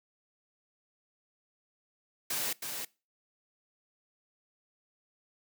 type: noise with echo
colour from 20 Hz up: white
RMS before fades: -33 dBFS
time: 2.3-2.53 s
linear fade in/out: 5 ms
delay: 320 ms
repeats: 1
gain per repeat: -5 dB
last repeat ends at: 2.85 s
effects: noise-tail reverb RT60 0.3 s tail -23 dB re dry + high-pass 100 Hz 12 dB/octave